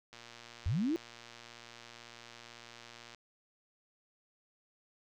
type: click train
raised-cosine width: 0.2 ms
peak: -33 dBFS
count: 357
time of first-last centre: 0.13-3.147 s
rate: 118 Hz
type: linear sweep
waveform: sine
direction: up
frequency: 69.6 to 349.2 Hz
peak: -29 dBFS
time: 0.66-0.96 s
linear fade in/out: 0 ms
effects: none